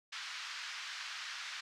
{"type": "band-pass noise", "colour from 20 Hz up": "pink", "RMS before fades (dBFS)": -44, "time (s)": [0.12, 1.61], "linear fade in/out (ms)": 10, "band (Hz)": [1300, 5600], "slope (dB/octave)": 24, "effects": []}